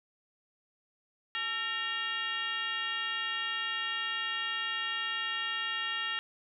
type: tone with frequency modulation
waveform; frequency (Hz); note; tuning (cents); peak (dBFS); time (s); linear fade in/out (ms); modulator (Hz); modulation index
sine; 2321; D7; -21; -31; 1.35-6.19; 0; 486; 2.1
effects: none